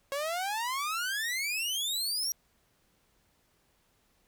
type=exponential sweep; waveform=sawtooth; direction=up; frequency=544 to 5780 Hz; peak=-27 dBFS; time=0.12-2.32 s; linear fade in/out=0 ms; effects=pink hiss -70 dBFS RMS until 4.27 s